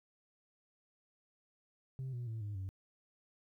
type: tone with pitch steps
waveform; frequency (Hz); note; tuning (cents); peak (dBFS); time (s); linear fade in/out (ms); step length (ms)
sine; 131.7 / 121.47 / 112.03 / 103.33 / 95.3; C3 / B2 / A2 / G#2 / G2; +12 / -28 / +32 / -8 / -48; -36; 1.99-2.69; 0; 140
effects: tanh soft clip ceiling -37 dBFS + 13-bit